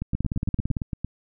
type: two click trains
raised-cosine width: 5 ms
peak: -13 / -15 dBFS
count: 12 / 10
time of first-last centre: 0.15-0.768 / 0.02-1.046 s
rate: 17.8 / 8.77 Hz
effects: none